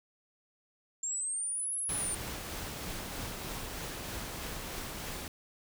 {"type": "exponential two-way sweep", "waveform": "sine", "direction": "up then down", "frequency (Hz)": [7330, 10870, 9020], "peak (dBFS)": -32, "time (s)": [1.03, 2.15], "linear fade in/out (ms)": 5, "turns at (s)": 1.78}
{"type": "noise with tremolo", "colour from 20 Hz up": "pink", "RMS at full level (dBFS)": -39, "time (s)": [1.89, 5.28], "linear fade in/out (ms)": 2, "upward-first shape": "triangle", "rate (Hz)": 3.2, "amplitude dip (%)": 25}
{"effects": []}